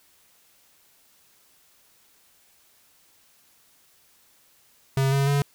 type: tone with pitch steps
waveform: square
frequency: 135 / 138.4 / 141.88 Hz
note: C#3 / C#3 / C#3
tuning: -45 / -2 / +41 cents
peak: -20 dBFS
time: 4.97-5.42 s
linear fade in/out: 2 ms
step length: 150 ms
effects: white hiss -60 dBFS RMS until 5.54 s